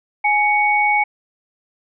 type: tone pair together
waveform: sine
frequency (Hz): 835.3 / 2230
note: G#5 / C#7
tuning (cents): +10 / +10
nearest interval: octave + perfect fourth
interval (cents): 1700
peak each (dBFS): -16 / -16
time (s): 0.24-1.04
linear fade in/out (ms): 10
effects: none